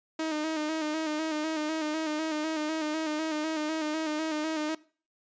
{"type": "tone with vibrato", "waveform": "sawtooth", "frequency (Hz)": 311.1, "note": "D#4", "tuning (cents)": 0, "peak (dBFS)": -25, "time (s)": [0.19, 4.75], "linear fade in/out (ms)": 5, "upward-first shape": "square", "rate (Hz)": 4, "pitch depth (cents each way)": 40, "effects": ["noise-tail reverb RT60 0.4 s tail -20 dB re dry", "resampled to 16000 Hz"]}